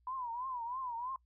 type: tone with vibrato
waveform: sine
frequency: 987.8 Hz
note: B5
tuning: in tune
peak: -37 dBFS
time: 0.07-1.16 s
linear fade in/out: 2 ms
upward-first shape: triangle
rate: 3.1 Hz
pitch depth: 150 cents each way
effects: noise-tail reverb RT60 0.1 s tail -22 dB re dry + added 60 Hz sine -68 dBFS peak until 1.25 s